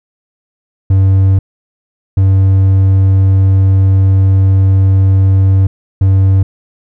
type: tone bursts at uneven times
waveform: triangle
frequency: 96.1 Hz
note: G2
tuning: 34 cents flat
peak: -3 dBFS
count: 3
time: 0.9-1.39 / 2.17-5.67 / 6.01-6.43 s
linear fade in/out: 5 ms
effects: none